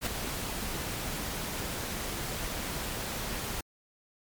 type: noise with ADSR envelope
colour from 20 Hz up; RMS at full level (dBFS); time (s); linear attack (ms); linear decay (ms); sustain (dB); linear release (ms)
pink; -29; 0.01-3.61; 55; 5; -6; 7
effects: MP3 96 kbps